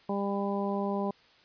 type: harmonic tone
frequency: 199.7 Hz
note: G3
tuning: 32 cents sharp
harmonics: 1 / 2 / 3 / 4 / 5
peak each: -31 / -34 / -36 / -37 / -38 dBFS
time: 0.09-1.11 s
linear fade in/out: 5 ms
effects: white hiss -60 dBFS RMS until 1.44 s + resampled to 11025 Hz